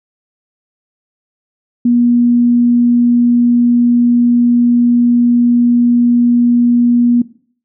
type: tone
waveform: sine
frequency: 240.3 Hz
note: B3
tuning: 47 cents flat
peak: -7 dBFS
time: 1.85-7.22 s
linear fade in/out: 5 ms
effects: noise-tail reverb RT60 0.5 s tail -18 dB re dry